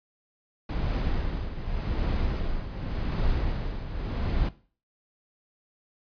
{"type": "noise with tremolo", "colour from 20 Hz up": "brown", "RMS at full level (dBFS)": -25, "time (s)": [0.69, 4.49], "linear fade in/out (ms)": 5, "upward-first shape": "triangle", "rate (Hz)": 0.87, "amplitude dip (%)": 70, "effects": ["noise-tail reverb RT60 0.4 s tail -17 dB re dry", "resampled to 11025 Hz"]}